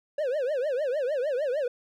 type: tone with vibrato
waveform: triangle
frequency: 549 Hz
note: C#5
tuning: 17 cents flat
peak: -23 dBFS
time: 0.18-1.68 s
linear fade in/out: 5 ms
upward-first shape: triangle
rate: 6.6 Hz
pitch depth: 260 cents each way
effects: none